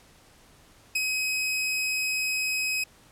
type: tone with ADSR envelope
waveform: sawtooth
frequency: 2536 Hz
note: D#7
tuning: 32 cents sharp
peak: -19 dBFS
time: 0.95-2.84 s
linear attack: 7 ms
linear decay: 33 ms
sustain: -3 dB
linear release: 6 ms
effects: pink hiss -56 dBFS RMS until 3.11 s + low-pass 12000 Hz 12 dB/octave